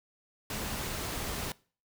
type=tone in noise; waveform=sine; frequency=207.7 Hz; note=G#3; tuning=in tune; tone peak=-44 dBFS; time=0.53-0.76 s; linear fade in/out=2 ms; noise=pink; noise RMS=-36 dBFS; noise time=0.5-1.52 s; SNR=-11 dB; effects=noise-tail reverb RT60 0.4 s tail -22 dB re dry